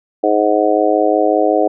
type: harmonic tone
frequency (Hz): 105.4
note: G#2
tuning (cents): +26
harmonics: 3 / 4 / 5 / 6 / 7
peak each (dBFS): -17 / -17 / -17 / -17 / -17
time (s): 0.23-1.68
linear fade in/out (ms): 10
effects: none